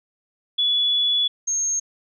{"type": "tone pair in turn", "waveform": "sine", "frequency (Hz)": [3417, 6450], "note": ["G#7", "G8"], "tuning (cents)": [49, 48], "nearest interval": "major seventh", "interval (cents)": 1099, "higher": "second", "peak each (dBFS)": [-17, -20], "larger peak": "first", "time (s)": [[0.58, 1.28], [1.47, 1.8]], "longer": "first", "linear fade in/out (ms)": 10, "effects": []}